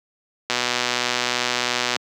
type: click train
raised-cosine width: 0.2 ms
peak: -3 dBFS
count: 181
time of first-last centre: 0.5-1.963 s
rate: 123 Hz
effects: high-pass 200 Hz 12 dB/octave

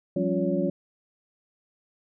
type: tone cluster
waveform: sine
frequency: 176.2 / 194.7 / 276.9 / 352.5 / 564 Hz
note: F3 / G3 / C#4 / F4 / C#5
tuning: +16 / -12 / -2 / +16 / +30 cents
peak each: -29 dBFS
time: 0.16-0.7 s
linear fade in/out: 5 ms
effects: none

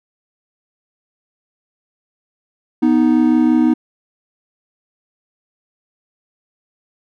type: tone pair together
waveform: triangle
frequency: 246.9 / 312.7 Hz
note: B3 / D#4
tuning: 0 / +9 cents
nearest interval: major third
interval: 409 cents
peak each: -11 dBFS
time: 2.82-3.74 s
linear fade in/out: 10 ms
effects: none

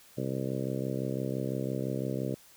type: harmonic tone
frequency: 65.9 Hz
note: C2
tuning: 13 cents sharp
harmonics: 2 / 3 / 4 / 5 / 6 / 7 / 8 / 9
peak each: -35 / -37 / -38 / -39 / -40 / -40 / -41 / -42 dBFS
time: 0.17-2.35 s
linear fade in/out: 10 ms
effects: white hiss -57 dBFS RMS until 2.56 s

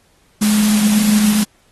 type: tone in noise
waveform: sine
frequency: 211.1 Hz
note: G#3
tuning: 29 cents sharp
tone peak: -11 dBFS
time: 0.41-1.44 s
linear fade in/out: 10 ms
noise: white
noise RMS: -21 dBFS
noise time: 0.41-1.44 s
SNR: +7 dB
effects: pink hiss -56 dBFS RMS until 1.71 s + AAC 32 kbps

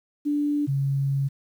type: tone pair in turn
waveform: sine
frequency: 292.4 / 138.07 Hz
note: D4 / C#3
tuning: -7 / -7 cents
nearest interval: octave + minor second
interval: 1300 cents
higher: first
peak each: -21 dBFS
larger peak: neither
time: 0.25-0.67 / 0.67-1.29 s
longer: second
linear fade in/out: 20 ms
effects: 9-bit

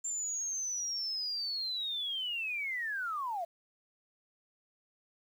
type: linear sweep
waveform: sine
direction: down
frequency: 7300 to 647 Hz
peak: -33 dBFS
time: 0.04-3.45 s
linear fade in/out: 10 ms
effects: 10-bit

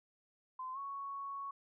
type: tone with pitch glide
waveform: sine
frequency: 1030 to 1110.3 Hz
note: C6 to C#6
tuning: -28 to +2 cents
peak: -40 dBFS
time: 0.59-1.51 s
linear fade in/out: 5 ms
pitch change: +130 cents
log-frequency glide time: 0.73-0.78 s
effects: none

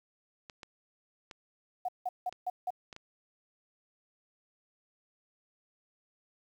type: clicks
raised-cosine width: 0.2 ms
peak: -28 dBFS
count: 6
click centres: 0.498 / 0.632 / 1.312 / 2.326 / 2.928 / 2.964 s
type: tone bursts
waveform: sine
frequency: 730 Hz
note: F#5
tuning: 24 cents flat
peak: -30 dBFS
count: 5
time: 1.85-2.705 s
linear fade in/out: 5 ms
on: 35 ms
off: 170 ms
effects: 10-bit

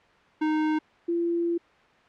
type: tone pair in turn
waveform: square / sine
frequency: 309.4 / 340.9 Hz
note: D#4 / F4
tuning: -10 / -42 cents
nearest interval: major second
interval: 168 cents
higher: second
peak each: -23 dBFS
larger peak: neither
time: 0.41-0.79 / 1.08-1.58 s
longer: second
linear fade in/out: 10 ms
effects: white hiss -57 dBFS RMS until 2.08 s + low-pass 2000 Hz 12 dB/octave

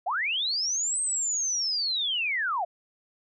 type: linear two-way sweep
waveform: sine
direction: up then down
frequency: 630 to 8372 to 630 Hz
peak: -25 dBFS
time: 0.06-2.65 s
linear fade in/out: 10 ms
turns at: 1.01 s
effects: none

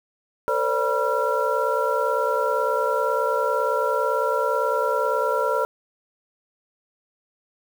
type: tone cluster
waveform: sine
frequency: 450.2 / 520 / 578 / 970 / 1368 Hz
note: A4 / C5 / D5 / B5 / F6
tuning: +40 / -11 / -28 / -31 / -36 cents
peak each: -26 dBFS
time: 0.48-5.65 s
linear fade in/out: 0 ms
effects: 7-bit

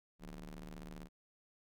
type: ring-modulated tone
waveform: sawtooth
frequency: 75.5 Hz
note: D2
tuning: 48 cents sharp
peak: -40 dBFS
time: 0.19-1.09 s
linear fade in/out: 50 ms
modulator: 103 Hz
effects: none

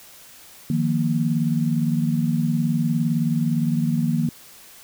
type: chord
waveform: sine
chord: Eb suspended second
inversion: none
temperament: just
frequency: 155.56 / 175.01 / 233.3 Hz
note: Eb3 / F3 / Bb3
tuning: 0 / +4 / +2 cents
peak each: -22 / -25 / -22 dBFS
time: 0.7-4.29 s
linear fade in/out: 2 ms
effects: white hiss -46 dBFS RMS until 4.83 s

